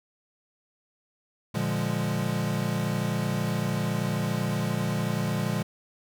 square chord, Bb dominant seventh, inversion none, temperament equal, 116.54 / 146.83 / 174.61 / 207.7 Hz, Bb2 / D3 / F3 / Ab3, 0 / 0 / 0 / 0 cents, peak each -32 dBFS, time 1.54-5.63 s, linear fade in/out 10 ms, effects none

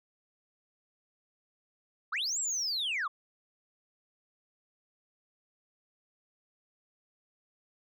sine linear two-way sweep, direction up then down, 1054 to 7800 to 1054 Hz, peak -28 dBFS, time 2.12-3.08 s, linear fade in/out 10 ms, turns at 2.39 s, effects tanh soft clip ceiling -28 dBFS

